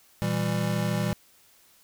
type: chord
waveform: square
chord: E diminished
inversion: second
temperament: just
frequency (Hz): 118.67 / 164.81 / 197.78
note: Bb2 / E3 / G3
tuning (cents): +31 / 0 / +16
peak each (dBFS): -30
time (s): 0.22-1.13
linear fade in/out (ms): 0
effects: white hiss -59 dBFS RMS until 1.83 s